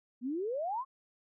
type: exponential sweep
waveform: sine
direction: up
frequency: 231.5 to 1112 Hz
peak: -32 dBFS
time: 0.21-0.85 s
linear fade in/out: 50 ms
effects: none